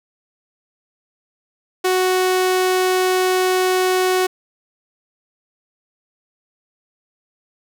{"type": "tone", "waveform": "sawtooth", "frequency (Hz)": 370, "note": "F#4", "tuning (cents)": 0, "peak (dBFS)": -11, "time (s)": [1.84, 4.27], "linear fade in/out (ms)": 10, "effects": []}